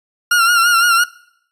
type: tone with vibrato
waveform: 40% pulse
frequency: 1396.9 Hz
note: F6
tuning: in tune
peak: -9 dBFS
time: 0.31-1.04 s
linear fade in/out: 5 ms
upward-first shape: sine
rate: 5.9 Hz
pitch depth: 56 cents each way
effects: noise-tail reverb RT60 0.7 s tail -22 dB re dry + resampled to 32000 Hz